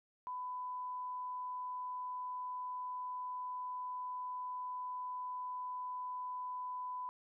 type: tone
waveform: sine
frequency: 1000 Hz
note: B5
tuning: 21 cents sharp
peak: -39 dBFS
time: 0.27-7.09 s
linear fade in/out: 0 ms
effects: none